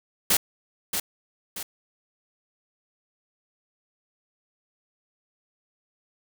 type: noise with echo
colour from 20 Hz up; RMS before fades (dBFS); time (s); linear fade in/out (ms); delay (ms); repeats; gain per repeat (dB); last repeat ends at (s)
white; -20; 0.3-0.37; 5; 630; 2; -7; 1.63
effects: none